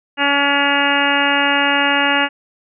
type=harmonic tone; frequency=283.2 Hz; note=C#4; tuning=37 cents sharp; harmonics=1 / 2 / 3 / 4 / 5 / 6 / 7 / 8 / 9 / 10; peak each=-22 / -24 / -20 / -25 / -21 / -20 / -23 / -26 / -25 / -20 dBFS; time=0.17-2.29 s; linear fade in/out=50 ms; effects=none